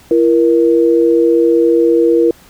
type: tone pair together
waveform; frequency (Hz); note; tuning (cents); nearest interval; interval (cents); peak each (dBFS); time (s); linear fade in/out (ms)
sine; 337.2 / 472.1; E4 / A#4; +39 / +22; tritone; 583; -10; 0.11-2.31; 2
effects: pink hiss -44 dBFS RMS until 2.49 s